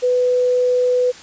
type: tone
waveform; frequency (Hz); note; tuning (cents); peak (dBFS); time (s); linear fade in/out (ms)
sine; 497.8; B4; +14; -13; 0.02-1.12; 20
effects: white hiss -39 dBFS RMS until 1.22 s + resampled to 16000 Hz